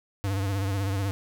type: tone with vibrato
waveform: square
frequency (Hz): 98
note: G2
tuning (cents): 0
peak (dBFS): -26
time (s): 0.24-1.11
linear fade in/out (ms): 0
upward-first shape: sine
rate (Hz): 16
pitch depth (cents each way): 62
effects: 11-bit